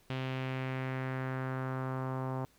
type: tone with low-pass filter sweep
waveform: sawtooth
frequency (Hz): 130.81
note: C3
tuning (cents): 0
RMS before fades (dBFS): -36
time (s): 0.1-2.45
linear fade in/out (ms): 0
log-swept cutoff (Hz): 3100 to 960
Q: 2.1
effects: pink hiss -66 dBFS RMS until 2.58 s